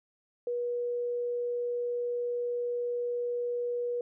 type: tone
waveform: sine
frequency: 483.2 Hz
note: B4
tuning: 38 cents flat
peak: -29 dBFS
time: 0.47-4.01 s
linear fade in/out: 2 ms
effects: none